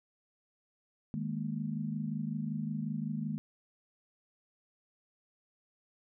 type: chord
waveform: sine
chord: D# suspended fourth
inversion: none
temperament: equal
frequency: 155.56 / 207.7 / 233.1 Hz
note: D#3 / G#3 / A#3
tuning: 0 / 0 / 0 cents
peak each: -37 / -37 / -38 dBFS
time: 1.14-3.38 s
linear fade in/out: 0 ms
effects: none